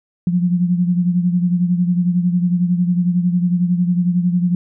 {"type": "beating tone pair", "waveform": "sine", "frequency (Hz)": [175.8, 186.8], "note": ["F3", "F#3"], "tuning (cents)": [12, 17], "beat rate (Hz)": 11, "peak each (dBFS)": [-14, -21], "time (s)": [0.27, 4.55], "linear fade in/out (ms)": 2, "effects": []}